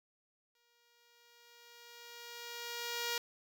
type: tone with exponential growth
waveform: 5% pulse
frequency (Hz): 473.8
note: A#4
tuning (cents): +28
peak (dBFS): -22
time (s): 0.55-3.18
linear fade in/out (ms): 1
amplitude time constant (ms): 570
effects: none